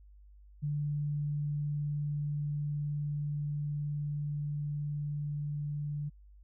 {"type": "tone with level ramp", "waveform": "sine", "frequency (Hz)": 146.83, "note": "D3", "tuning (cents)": 0, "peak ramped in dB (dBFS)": [-30, -33], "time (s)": [0.62, 6.1], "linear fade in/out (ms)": 20, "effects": ["added 50 Hz sine -53 dBFS peak until 6.43 s"]}